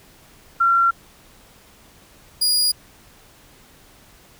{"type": "tone pair in turn", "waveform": ["sine", "sawtooth"], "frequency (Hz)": [1368, 4875], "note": ["F6", "D#8"], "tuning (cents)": [-36, -36], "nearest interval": "octave + minor seventh", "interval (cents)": 2200, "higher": "second", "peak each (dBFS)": [-13, -13], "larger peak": "neither", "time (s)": [[0.6, 0.91], [2.41, 2.72]], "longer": "neither", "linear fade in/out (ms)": 10, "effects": ["pink hiss -50 dBFS RMS until 4.39 s"]}